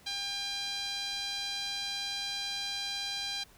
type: tone with band-pass filter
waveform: sawtooth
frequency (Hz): 801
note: G5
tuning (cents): +37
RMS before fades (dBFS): -36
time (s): 0.06-3.44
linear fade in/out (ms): 10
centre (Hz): 4100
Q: 2.9
effects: pink hiss -59 dBFS RMS until 3.57 s